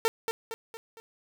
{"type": "tone with echo", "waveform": "sawtooth", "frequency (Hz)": 453, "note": "A#4", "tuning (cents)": -50, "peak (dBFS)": -18, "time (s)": [0.05, 0.08], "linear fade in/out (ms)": 0, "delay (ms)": 230, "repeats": 4, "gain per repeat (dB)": -6, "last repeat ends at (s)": 1, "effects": []}